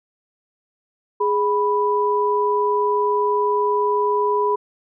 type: tone pair together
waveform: sine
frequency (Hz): 415 / 987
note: G#4 / B5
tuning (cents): -1 / -1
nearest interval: octave + minor third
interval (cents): 1500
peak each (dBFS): -19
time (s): 1.2-4.56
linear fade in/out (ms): 10
effects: none